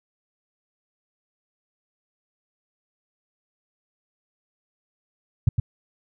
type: tone with echo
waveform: sine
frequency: 110.5 Hz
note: A2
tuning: 8 cents sharp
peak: -11 dBFS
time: 5.47-5.49 s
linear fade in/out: 5 ms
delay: 110 ms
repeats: 1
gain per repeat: -5 dB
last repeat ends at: 5.6 s
effects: none